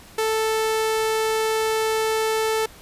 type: tone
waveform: sawtooth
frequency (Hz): 440.2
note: A4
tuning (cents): +1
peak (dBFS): -16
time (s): 0.18-2.66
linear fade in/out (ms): 5
effects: pink hiss -46 dBFS RMS until 2.81 s + resampled to 32000 Hz